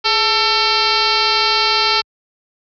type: tone with frequency modulation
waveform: sine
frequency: 2706 Hz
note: E7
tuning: 45 cents sharp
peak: -12 dBFS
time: 0.04-2.02 s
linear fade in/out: 20 ms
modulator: 457 Hz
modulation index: 4.7
effects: high-pass 60 Hz 12 dB/octave